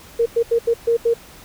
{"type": "tone bursts at uneven times", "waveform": "sine", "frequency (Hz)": 465.2, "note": "A#4", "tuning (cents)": -4, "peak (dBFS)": -13, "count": 6, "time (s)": [[0.19, 0.26], [0.36, 0.43], [0.51, 0.59], [0.67, 0.74], [0.87, 0.97], [1.05, 1.14]], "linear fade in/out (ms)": 10, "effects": ["pink hiss -43 dBFS RMS until 1.44 s"]}